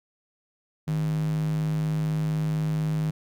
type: tone with high-pass filter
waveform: square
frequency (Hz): 52.1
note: G#1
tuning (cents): +6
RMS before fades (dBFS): -26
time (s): 0.87-3.11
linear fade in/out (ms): 10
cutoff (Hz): 150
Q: 5.9
effects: none